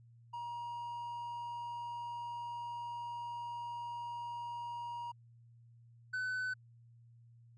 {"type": "tone pair in turn", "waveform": "triangle", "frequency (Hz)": [950, 1508], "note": ["A#5", "F#6"], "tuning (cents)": [33, 32], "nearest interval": "minor sixth", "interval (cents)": 799, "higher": "second", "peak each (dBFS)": [-38, -33], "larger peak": "second", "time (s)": [[0.33, 5.12], [6.13, 6.54]], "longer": "first", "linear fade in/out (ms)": 10, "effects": ["added 117 Hz sine -58 dBFS peak until 7.57 s", "resampled to 22050 Hz"]}